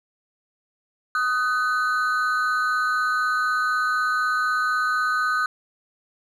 triangle ring-modulated tone, 1378 Hz, F6, 24 cents flat, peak -15 dBFS, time 1.15-5.46 s, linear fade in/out 2 ms, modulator 128 Hz, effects none

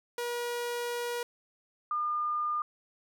sawtooth / sine tone pair in turn, 480 / 1209.5 Hz, B4 / D#6, -49 / -49 cents, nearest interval octave + major third, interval 1600 cents, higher second, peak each -28 dBFS, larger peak neither, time 0.18-1.23 / 1.91-2.62 s, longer first, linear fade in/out 2 ms, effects none

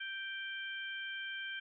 harmonic tone, 784 Hz, G5, in tune, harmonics 2 / 3 / 4, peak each -41 / -47 / -45 dBFS, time 0-1.6 s, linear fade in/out 10 ms, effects none

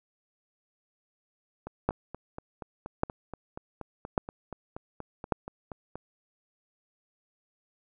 two click trains, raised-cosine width 1 ms, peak -24 / -10 dBFS, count 19 / 4, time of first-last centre 1.67-5.956 / 1.89-5.322 s, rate 4.2 / 0.874 Hz, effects none

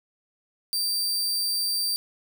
sawtooth tone, 4677 Hz, D8, 8 cents flat, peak -21 dBFS, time 0.73-1.96 s, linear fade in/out 0 ms, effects none

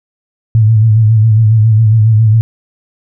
sine tone with vibrato, 110 Hz, A2, in tune, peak -4 dBFS, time 0.55-2.41 s, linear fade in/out 0 ms, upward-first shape sine, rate 7.3 Hz, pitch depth 61 cents each way, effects none

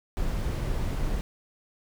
brown noise, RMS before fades -28 dBFS, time 0.17-1.21 s, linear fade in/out 0 ms, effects none

